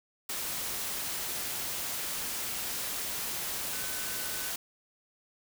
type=tone in noise; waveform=sine; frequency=1507 Hz; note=F#6; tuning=31 cents sharp; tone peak=-45 dBFS; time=3.73-4.51 s; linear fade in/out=5 ms; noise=white; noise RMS=-35 dBFS; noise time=0.29-4.56 s; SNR=-13 dB; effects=none